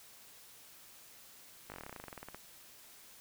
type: slowing click train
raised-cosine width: 0.5 ms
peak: -30 dBFS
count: 19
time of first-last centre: 1.7-2.346 s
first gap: 19 ms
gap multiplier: 1.07
effects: white hiss -57 dBFS RMS until 3.2 s